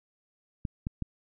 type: clicks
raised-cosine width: 5 ms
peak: -19 dBFS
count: 3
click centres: 0.652 / 0.869 / 1.023 s
effects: none